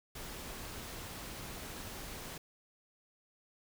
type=noise; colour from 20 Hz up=pink; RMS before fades=-45 dBFS; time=0.15-2.38 s; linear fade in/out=5 ms; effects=none